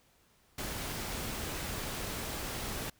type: noise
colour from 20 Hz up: pink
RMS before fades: -38 dBFS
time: 0.58-2.9 s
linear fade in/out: 5 ms
effects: pink hiss -67 dBFS RMS until 2.99 s